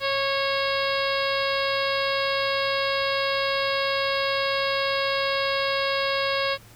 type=harmonic tone with a mistuned harmonic; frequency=548 Hz; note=C#5; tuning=20 cents flat; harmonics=1 / 2 / 3 / 4 / 5 / 6 / 7 / 8 / 9; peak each=-26 / -29 / -31 / -32 / -33 / -34 / -34 / -35 / -36 dBFS; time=0-6.58 s; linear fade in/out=50 ms; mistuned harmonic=2; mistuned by=+16 cents; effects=added 111 Hz sine -51 dBFS peak until 6.75 s + pink hiss -51 dBFS RMS until 6.75 s